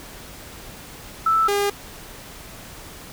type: tone pair in turn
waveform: sine / sawtooth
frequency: 1318.5 / 404.9 Hz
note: E6 / G#4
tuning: 0 / -44 cents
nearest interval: octave + minor sixth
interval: 2044 cents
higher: first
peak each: -15 dBFS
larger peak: neither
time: 1.26-1.48 / 1.48-1.7 s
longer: neither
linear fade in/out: 5 ms
effects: pink hiss -40 dBFS RMS until 3.12 s